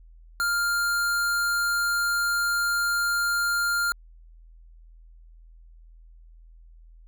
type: tone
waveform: square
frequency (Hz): 1400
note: F6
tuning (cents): +4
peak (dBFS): -23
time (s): 0.4-3.92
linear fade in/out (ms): 0
effects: added 41 Hz sine -47 dBFS peak until 7.07 s